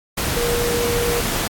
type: tone in noise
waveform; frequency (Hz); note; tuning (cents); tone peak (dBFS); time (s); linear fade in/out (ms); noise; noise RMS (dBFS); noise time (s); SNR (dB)
sine; 475.7; A#4; +35; -20; 0.36-1.21; 10; pink; -22; 0.17-1.48; -1
effects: AAC 64 kbps